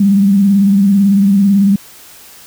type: tone with vibrato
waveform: sine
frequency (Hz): 198.4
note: G3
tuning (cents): +21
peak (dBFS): -6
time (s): 0-1.76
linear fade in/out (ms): 5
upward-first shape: sine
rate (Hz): 18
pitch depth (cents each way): 55
effects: white hiss -38 dBFS RMS until 2.46 s